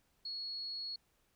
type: tone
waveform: sine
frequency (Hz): 4341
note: C#8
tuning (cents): -37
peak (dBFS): -39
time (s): 0.25-0.96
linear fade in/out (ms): 5
effects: pink hiss -75 dBFS RMS until 1.35 s